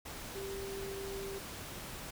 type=tone in noise; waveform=sine; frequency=392 Hz; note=G4; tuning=in tune; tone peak=-40 dBFS; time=0.35-1.39 s; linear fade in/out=10 ms; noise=pink; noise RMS=-45 dBFS; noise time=0.05-2.11 s; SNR=+2 dB; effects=none